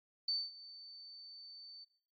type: tone with ADSR envelope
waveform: sine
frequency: 4542 Hz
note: C#8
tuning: 41 cents sharp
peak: -32 dBFS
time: 0.28-1.85 s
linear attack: 4 ms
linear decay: 220 ms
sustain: -19 dB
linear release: 18 ms
effects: noise-tail reverb RT60 0.5 s tail -17 dB re dry + AAC 32 kbps